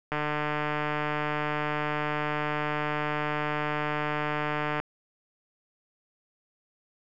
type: click train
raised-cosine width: 0.5 ms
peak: -14 dBFS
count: 703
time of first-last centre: 0.12-4.8 s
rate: 150 Hz
effects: none